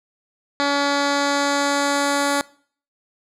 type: tone with low-pass filter sweep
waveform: 10% pulse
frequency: 283.6 Hz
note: C#4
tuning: 40 cents sharp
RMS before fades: -20 dBFS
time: 0.6-2.41 s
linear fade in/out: 0 ms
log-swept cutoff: 4800 to 10000 Hz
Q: 1.4
effects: noise-tail reverb RT60 0.5 s tail -22 dB re dry